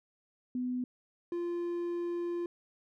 sine / triangle tone pair in turn, 250 / 346.4 Hz, B3 / F4, +21 / -14 cents, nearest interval tritone, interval 565 cents, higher second, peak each -31 / -30 dBFS, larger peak second, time 0.55-0.84 / 1.32-2.46 s, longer second, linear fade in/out 2 ms, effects none

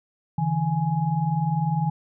sine tone cluster, 141.9 / 161.9 / 833 Hz, C#3 / E3 / G#5, +41 / -31 / +5 cents, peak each -26 / -23 / -28 dBFS, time 0.38-1.9 s, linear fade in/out 5 ms, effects none

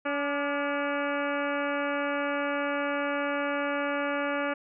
harmonic tone with a mistuned harmonic, 285 Hz, C#4, 48 cents sharp, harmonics 1 / 2 / 3 / 4 / 5 / 6 / 7 / 8 / 9 / 10, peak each -33 / -31 / -38 / -36 / -35 / -38 / -45 / -39 / -44 / -46 dBFS, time 0.05-4.54 s, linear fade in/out 10 ms, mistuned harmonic 4, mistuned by +55 cents, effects none

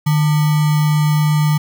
sine tone with sample-and-hold, 151.4 Hz, D#3, 47 cents flat, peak -11 dBFS, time 0.06-1.58 s, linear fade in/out 10 ms, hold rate 1050 Hz, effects none

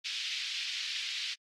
pink band-pass noise, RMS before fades -37 dBFS, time 0.04-1.35 s, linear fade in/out 20 ms, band 2600 to 4700 Hz, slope 24 dB/octave, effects AAC 48 kbps

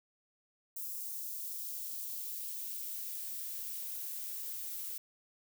violet noise with high-pass filter sweep, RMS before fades -41 dBFS, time 0.76-4.98 s, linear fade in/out 5 ms, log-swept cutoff 6300 to 680 Hz, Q 0.87, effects none

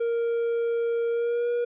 triangle tone with pitch glide, 466.2 to 478.8 Hz, A#4 to A#4, 0 to +46 cents, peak -21 dBFS, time 0-1.65 s, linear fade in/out 10 ms, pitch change +46 cents, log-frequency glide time 1.1-1.49 s, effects resampled to 8000 Hz

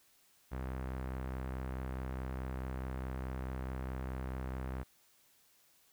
sawtooth tone with low-pass filter, 64.7 Hz, C2, 19 cents flat, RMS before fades -40 dBFS, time 0.51-4.84 s, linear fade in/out 20 ms, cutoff 1700 Hz, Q 1.1, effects white hiss -68 dBFS RMS until 5.92 s

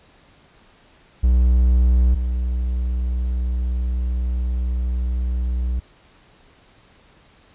triangle tone pair in turn, 61.6 / 61.6 Hz, B1 / B1, -4 / -4 cents, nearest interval unison, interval 0 cents, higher neither, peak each -10 / -17 dBFS, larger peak first, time 1.23-2.15 / 2.15-5.8 s, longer second, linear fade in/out 10 ms, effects pink hiss -53 dBFS RMS until 7.54 s + resampled to 8000 Hz

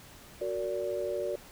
sine chord, Gb augmented, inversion none, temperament just, 370 / 462.5 / 578.1 Hz, Gb4 / Bb4 / D5, 0 / -14 / -27 cents, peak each -35 / -36 / -33 dBFS, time 0.41-1.36 s, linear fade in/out 5 ms, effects pink hiss -52 dBFS RMS until 1.51 s

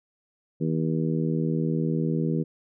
harmonic tone, 80 Hz, D#2, 49 cents sharp, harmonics 2 / 3 / 4 / 5 / 6, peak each -25 / -29 / -31 / -33 / -35 dBFS, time 0.6-2.44 s, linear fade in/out 20 ms, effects none

